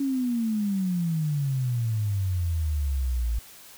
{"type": "exponential sweep", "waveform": "sine", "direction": "down", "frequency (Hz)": [280, 54.8], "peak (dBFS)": -23, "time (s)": [0, 3.39], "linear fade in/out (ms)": 5, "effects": ["white hiss -48 dBFS RMS until 3.77 s"]}